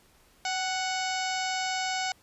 harmonic tone with a mistuned harmonic, 740 Hz, F#5, in tune, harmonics 1 / 2 / 3 / 4 / 5 / 6 / 7 / 8 / 9 / 10, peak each -31 / -36 / -36 / -39 / -42 / -40 / -39 / -42 / -46 / -42 dBFS, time 0.45-2.12 s, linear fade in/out 2 ms, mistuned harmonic 1, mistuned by +33 cents, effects pink hiss -61 dBFS RMS until 2.22 s + resampled to 32000 Hz

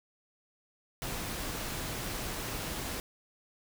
pink noise, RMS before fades -37 dBFS, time 1.02-3 s, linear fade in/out 0 ms, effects none

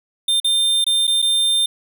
square tone with dropouts, 3600 Hz, A7, 39 cents sharp, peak -15 dBFS, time 0.28-1.66 s, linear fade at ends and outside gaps 5 ms, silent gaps 0.401-0.444 / 0.843-0.865 / 1.07-1.076 / 1.219-1.224 s, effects none

